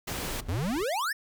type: noise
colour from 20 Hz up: pink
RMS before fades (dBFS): -34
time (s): 0.07-0.41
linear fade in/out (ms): 10
type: noise with tremolo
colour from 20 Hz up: brown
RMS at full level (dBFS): -40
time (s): 0.24-0.84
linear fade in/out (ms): 10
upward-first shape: sine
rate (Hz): 18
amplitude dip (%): 35
type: exponential sweep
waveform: square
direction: up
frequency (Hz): 75.7 to 1864.7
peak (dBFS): -28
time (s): 0.48-1.13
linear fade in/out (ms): 10
effects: none